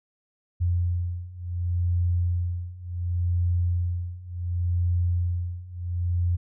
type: beating tone pair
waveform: sine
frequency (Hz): 87.31 / 88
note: F2 / F2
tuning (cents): 0 / +14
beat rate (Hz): 0.69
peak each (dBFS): -27 / -25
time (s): 0.6-6.37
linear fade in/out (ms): 20
effects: none